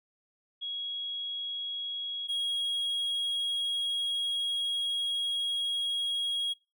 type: tone pair in turn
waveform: sine / triangle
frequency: 3317 / 3296 Hz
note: G#7 / G#7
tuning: -3 / -14 cents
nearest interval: unison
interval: 11 cents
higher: first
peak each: -33 / -27 dBFS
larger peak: second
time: 0.61-2.28 / 2.28-6.54 s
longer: second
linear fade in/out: 20 ms
effects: noise-tail reverb RT60 0.3 s tail -26 dB re dry